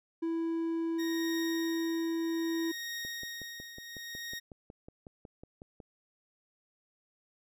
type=tone; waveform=triangle; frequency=330 Hz; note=E4; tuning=2 cents sharp; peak=-28 dBFS; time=0.22-2.72 s; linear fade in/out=10 ms
type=tone with tremolo; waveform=20% pulse; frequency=1867 Hz; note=A#6; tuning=2 cents sharp; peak=-31 dBFS; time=0.98-4.4 s; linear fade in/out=20 ms; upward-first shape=triangle; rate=0.63 Hz; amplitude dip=70%
type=click train; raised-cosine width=2 ms; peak=-34 dBFS; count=16; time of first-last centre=3.05-5.802 s; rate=5.45 Hz
effects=none